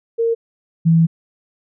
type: tone pair in turn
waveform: sine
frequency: 460 / 164.48 Hz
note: A#4 / E3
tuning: -23 / -4 cents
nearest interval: octave + tritone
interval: 1781 cents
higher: first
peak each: -14 / -9 dBFS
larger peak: second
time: 0.18-0.35 / 0.85-1.07 s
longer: second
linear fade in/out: 20 ms
effects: none